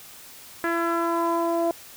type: tone with low-pass filter sweep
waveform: sawtooth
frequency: 336.7 Hz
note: E4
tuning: 37 cents sharp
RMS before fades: -24 dBFS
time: 0.64-1.71 s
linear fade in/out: 0 ms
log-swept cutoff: 1700 to 730 Hz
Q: 3.8
effects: white hiss -45 dBFS RMS until 1.96 s